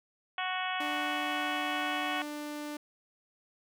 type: harmonic tone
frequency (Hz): 370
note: F#4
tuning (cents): 0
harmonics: 2 / 3 / 4 / 5 / 6 / 7 / 8 / 9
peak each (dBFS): -36 / -38 / -39 / -40 / -41 / -41 / -42 / -43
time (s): 0.38-2.22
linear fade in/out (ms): 2
type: tone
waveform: sawtooth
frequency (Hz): 296.5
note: D4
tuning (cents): +17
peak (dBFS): -33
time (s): 0.8-2.77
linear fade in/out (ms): 5
effects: none